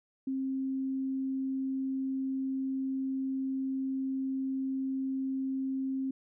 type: tone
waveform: sine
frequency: 266.1 Hz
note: C4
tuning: 29 cents sharp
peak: -30 dBFS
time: 0.27-6.11 s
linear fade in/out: 5 ms
effects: none